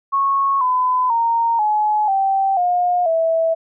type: tone with pitch steps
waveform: sine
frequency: 1100 / 1008.7 / 925 / 848.2 / 777.8 / 713.3 / 654.1 Hz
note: C#6 / B5 / A#5 / G#5 / G5 / F5 / E5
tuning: -14 / +36 / -14 / +36 / -14 / +36 / -14 cents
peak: -14 dBFS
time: 0.12-3.55 s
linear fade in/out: 20 ms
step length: 490 ms
effects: none

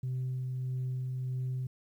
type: tone with tremolo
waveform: sine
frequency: 128.4 Hz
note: C3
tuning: 32 cents flat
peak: -29 dBFS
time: 0.03-1.67 s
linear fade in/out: 5 ms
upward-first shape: sine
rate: 1.6 Hz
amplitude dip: 25%
effects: tanh soft clip ceiling -29 dBFS + 11-bit

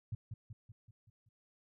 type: tone with echo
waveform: sine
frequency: 110 Hz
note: A2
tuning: in tune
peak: -35 dBFS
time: 0.12-0.15 s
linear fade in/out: 5 ms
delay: 190 ms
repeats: 6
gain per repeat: -5 dB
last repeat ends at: 1.29 s
effects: none

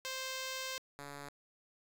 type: tone pair in turn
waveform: 5% pulse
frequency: 523.3 / 142.5 Hz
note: C5 / C#3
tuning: 0 / +48 cents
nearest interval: octave + major seventh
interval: 2252 cents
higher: first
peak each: -27 / -34 dBFS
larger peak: first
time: 0.05-0.78 / 0.99-1.29 s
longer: first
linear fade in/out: 0 ms
effects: resampled to 32000 Hz + 9-bit

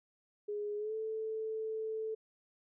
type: tone with pitch glide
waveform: sine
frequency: 415.3 to 439.5 Hz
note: G#4 to A4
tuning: 0 to -2 cents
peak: -35 dBFS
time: 0.48-2.15 s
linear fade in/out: 10 ms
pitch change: +98 cents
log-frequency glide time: 0.77-0.94 s
effects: none

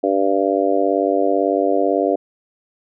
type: harmonic tone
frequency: 98 Hz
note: G2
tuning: in tune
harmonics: 3 / 4 / 5 / 6 / 7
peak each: -21 / -21 / -21 / -21 / -21 dBFS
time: 0.03-2.16 s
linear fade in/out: 10 ms
effects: none

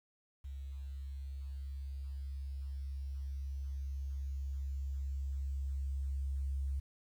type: tone with level ramp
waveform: sine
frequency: 68.2 Hz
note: C#2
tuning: 28 cents flat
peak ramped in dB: -41 to -33 dBFS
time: 0.44-6.8 s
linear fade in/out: 10 ms
effects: 11-bit

